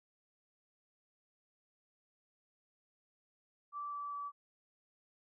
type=tone with pitch steps; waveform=sine; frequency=1164 / 1157.3 / 1150.6 Hz; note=D6 / D6 / D6; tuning=-16 / -26 / -36 cents; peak=-39 dBFS; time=3.72-4.32 s; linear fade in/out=50 ms; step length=200 ms; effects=none